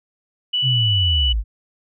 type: tone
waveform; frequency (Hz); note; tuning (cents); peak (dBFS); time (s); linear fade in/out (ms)
sine; 2960; F#7; 0; -17; 0.53-1.33; 10
type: linear sweep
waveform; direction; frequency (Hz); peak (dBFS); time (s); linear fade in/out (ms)
sine; down; 135.5 to 47.09; -17; 0.62-1.44; 50
effects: none